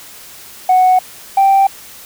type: tone pair in turn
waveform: sine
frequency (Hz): 740 / 782.1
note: F#5 / G5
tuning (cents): 0 / -4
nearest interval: minor second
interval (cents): 96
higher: second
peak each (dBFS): -5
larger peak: neither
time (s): 0.69-0.99 / 1.37-1.67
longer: neither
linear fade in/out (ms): 5
effects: tanh soft clip ceiling -4 dBFS + white hiss -36 dBFS RMS until 2.05 s